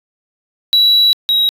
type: tone pair in turn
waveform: triangle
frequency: 3916 / 3833 Hz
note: B7 / A#7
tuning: -15 / +47 cents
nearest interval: unison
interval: 38 cents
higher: first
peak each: -5 / -8 dBFS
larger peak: first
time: 0.73-1.13 / 1.29-1.49 s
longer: first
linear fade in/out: 0 ms
effects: tanh soft clip ceiling -2 dBFS